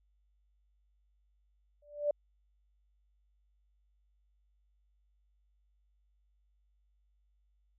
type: tone with exponential growth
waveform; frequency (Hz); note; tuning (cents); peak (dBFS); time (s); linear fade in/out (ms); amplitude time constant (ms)
sine; 587; D5; -1; -24; 1.82-2.11; 5; 62
effects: added 50 Hz sine -69 dBFS peak until 7.78 s